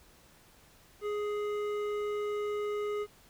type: tone with hard clipping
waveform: triangle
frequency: 416.4 Hz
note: G#4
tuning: 5 cents sharp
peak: -33 dBFS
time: 1.01-3.07 s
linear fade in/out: 50 ms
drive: 15 dB
effects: pink hiss -60 dBFS RMS until 3.29 s